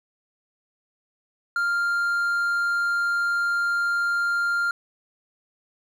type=tone; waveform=triangle; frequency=1396.9 Hz; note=F6; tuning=in tune; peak=-19 dBFS; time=1.56-4.71 s; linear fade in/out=2 ms; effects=none